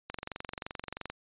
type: click train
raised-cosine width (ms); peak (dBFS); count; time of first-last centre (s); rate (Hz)
0.3; -21; 24; 0.1-1.1; 23
effects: resampled to 8000 Hz